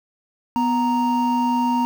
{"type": "tone pair together", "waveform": "triangle", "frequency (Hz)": [247.2, 932.3], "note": ["B3", "A#5"], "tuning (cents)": [2, 0], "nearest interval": "octave + major seventh", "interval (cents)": 2298, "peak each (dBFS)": -18, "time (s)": [0.56, 1.85], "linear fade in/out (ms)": 0, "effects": ["7-bit"]}